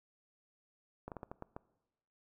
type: slowing click train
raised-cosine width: 1 ms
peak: -29 dBFS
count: 7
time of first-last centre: 1.08-1.565 s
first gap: 38 ms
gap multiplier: 1.3
effects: noise-tail reverb RT60 1.0 s tail -21 dB re dry